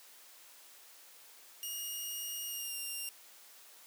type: tone with pitch glide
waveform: 5% pulse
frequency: 2858 to 2788 Hz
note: F7 to F7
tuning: +39 to -4 cents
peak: -30 dBFS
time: 1.63-3.09 s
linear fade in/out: 0 ms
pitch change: -43 cents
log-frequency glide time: 2.46-2.76 s
effects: white hiss -57 dBFS RMS until 3.86 s + high-pass 400 Hz 12 dB/octave